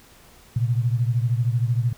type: beating tone pair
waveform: sine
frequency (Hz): 116.54 / 129.54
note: A#2 / C3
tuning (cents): 0 / -17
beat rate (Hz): 13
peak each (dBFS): -20 / -24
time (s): 0.56-1.93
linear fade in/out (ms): 5
effects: pink hiss -51 dBFS RMS until 1.97 s